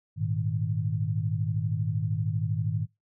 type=chord; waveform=sine; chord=Ab suspended second; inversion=none; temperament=equal; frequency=103.83 / 116.54 / 155.56 Hz; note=Ab2 / Bb2 / Eb3; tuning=0 / 0 / 0 cents; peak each=-29 / -31 / -30 dBFS; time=0.16-2.87 s; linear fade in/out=50 ms; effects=noise-tail reverb RT60 0.2 s tail -22 dB re dry